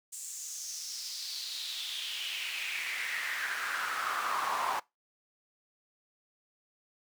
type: noise with high-pass filter sweep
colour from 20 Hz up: brown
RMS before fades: -36 dBFS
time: 0.12-4.8 s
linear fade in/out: 10 ms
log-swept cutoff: 7800 to 910 Hz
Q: 4.2
effects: noise-tail reverb RT60 0.2 s tail -22 dB re dry